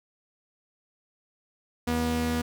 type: tone pair together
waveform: sawtooth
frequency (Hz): 80.6 / 241.5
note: E2 / B3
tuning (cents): -38 / -39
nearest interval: octave + perfect fifth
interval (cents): 1899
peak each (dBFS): -27 / -23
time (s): 1.87-2.42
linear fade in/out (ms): 10
effects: none